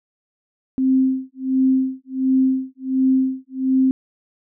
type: tone with tremolo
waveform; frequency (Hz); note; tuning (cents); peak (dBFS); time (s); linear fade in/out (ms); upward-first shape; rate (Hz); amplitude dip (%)
sine; 262.3; C4; +4; -12; 0.78-3.91; 0; sine; 1.4; 100
effects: none